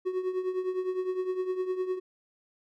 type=tone with tremolo; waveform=triangle; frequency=370 Hz; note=F#4; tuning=in tune; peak=-23 dBFS; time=0.05-2 s; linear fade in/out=20 ms; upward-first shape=triangle; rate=9.8 Hz; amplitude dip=75%; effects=none